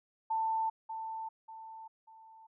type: tone with echo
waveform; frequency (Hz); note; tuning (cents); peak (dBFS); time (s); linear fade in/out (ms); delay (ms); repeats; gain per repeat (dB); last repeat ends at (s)
sine; 890; A5; +20; -29; 0.3-0.7; 10; 590; 3; -8; 2.47
effects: none